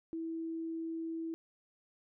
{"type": "tone", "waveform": "sine", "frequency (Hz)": 327.1, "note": "E4", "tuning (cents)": -13, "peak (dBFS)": -36, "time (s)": [0.13, 1.34], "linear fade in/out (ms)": 0, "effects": []}